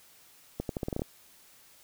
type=accelerating click train; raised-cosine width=2 ms; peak=-18 dBFS; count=9; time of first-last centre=0.6-1.019 s; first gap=92 ms; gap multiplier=0.83; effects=white hiss -58 dBFS RMS until 1.83 s